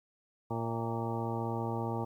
harmonic tone with a mistuned harmonic, 115.3 Hz, A#2, 19 cents flat, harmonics 1 / 2 / 3 / 4 / 5 / 6 / 7 / 8 / 10, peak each -36 / -39 / -40 / -41 / -45 / -46 / -41 / -41 / -47 dBFS, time 0.5-2.05 s, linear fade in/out 10 ms, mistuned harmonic 6, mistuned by -48 cents, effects 11-bit

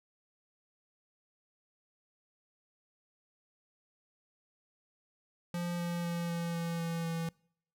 square tone with pitch steps, 173.9 / 172.5 / 171.11 / 169.73 / 168.36 / 167.01 / 165.66 Hz, F3 / F3 / F3 / F3 / E3 / E3 / E3, -7 / -21 / -35 / -49 / +37 / +23 / +9 cents, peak -34 dBFS, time 5.54-7.29 s, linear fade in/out 2 ms, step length 250 ms, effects noise-tail reverb RT60 0.6 s tail -25 dB re dry

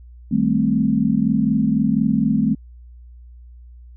sine chord, A half-diminished seventh, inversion second, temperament equal, 155.56 / 196 / 220 / 261.6 Hz, Eb3 / G3 / A3 / C4, 0 / 0 / 0 / 0 cents, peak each -24 / -21 / -18 / -21 dBFS, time 0.31-2.55 s, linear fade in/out 10 ms, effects added 60 Hz sine -39 dBFS peak until 3.96 s

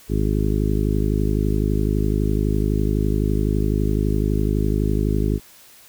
harmonic tone, 51.91 Hz, G#1, in tune, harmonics 1 / 2 / 3 / 4 / 5 / 6 / 7 / 8, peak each -21 / -24 / -26 / -27 / -28 / -29 / -29 / -30 dBFS, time 0.08-5.4 s, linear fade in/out 50 ms, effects white hiss -48 dBFS RMS until 5.88 s

